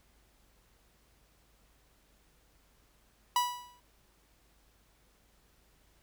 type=tone with exponential decay; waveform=45% pulse; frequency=980 Hz; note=B5; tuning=14 cents flat; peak=-23 dBFS; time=3.36-3.8 s; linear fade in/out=2 ms; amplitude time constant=94 ms; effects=added 51 Hz sine -68 dBFS peak until 6.02 s + pink hiss -68 dBFS RMS until 6.02 s